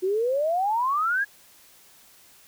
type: exponential sweep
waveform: sine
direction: up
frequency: 359.9 to 1691 Hz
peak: -21 dBFS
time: 0.02-1.25 s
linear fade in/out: 20 ms
effects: white hiss -54 dBFS RMS until 2.47 s